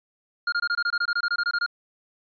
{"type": "tone bursts", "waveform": "square", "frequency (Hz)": 1413, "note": "F6", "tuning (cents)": 20, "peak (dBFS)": -22, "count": 16, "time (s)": [0.47, 1.663], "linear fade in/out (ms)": 5, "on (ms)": 53, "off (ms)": 23, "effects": ["resampled to 11025 Hz"]}